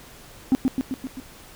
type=tone with echo; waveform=sine; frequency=260.9 Hz; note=C4; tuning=5 cents flat; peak=-11 dBFS; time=0.52-0.55 s; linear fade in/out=0 ms; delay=130 ms; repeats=5; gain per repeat=-4 dB; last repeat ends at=1.2 s; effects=tanh soft clip ceiling -13 dBFS + pink hiss -46 dBFS RMS until 1.55 s